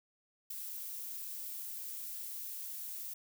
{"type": "noise with ADSR envelope", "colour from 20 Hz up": "violet", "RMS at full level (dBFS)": -39, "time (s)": [0.5, 3.14], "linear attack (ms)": 7, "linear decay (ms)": 8, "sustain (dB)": -4, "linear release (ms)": 8, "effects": []}